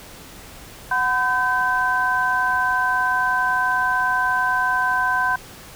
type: tone cluster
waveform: sine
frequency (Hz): 740 / 1009 / 1543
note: F#5 / B5 / G6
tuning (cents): 0 / +37 / -28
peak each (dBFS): -26 / -21 / -20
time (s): 0.91-5.36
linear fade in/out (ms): 5
effects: pink hiss -41 dBFS RMS until 5.75 s